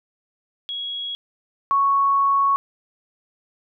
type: tone pair in turn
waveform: sine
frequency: 3322 / 1108.6 Hz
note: G#7 / C#6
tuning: 0 / 0 cents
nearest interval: octave + perfect fifth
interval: 1900 cents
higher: first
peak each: -26 / -15 dBFS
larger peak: second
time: 0.69-1.15 / 1.71-2.56 s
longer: second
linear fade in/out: 0 ms
effects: none